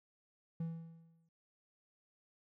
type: tone with exponential decay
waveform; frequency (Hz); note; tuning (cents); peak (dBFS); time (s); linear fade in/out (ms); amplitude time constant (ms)
triangle; 164.81; E3; 0; -33; 0.6-1.29; 5; 150
effects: noise-tail reverb RT60 0.5 s tail -22 dB re dry